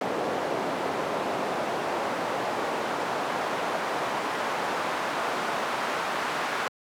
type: noise with band-pass filter sweep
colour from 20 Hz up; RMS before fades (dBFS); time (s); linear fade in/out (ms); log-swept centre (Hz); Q
pink; -29; 0.01-6.68; 2; 590 to 1100; 1
effects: high-pass 150 Hz 12 dB/octave